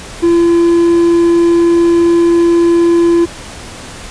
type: tone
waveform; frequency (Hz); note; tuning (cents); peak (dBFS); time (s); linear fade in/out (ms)
triangle; 340.4; F4; -44; -4; 0.22-3.26; 20
effects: pink hiss -29 dBFS RMS until 4.1 s + resampled to 22050 Hz